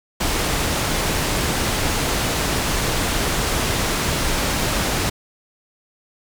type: low-pass noise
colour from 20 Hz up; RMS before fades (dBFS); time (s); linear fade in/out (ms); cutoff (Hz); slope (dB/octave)
pink; -21; 0.2-5.1; 10; 11000; 12
effects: none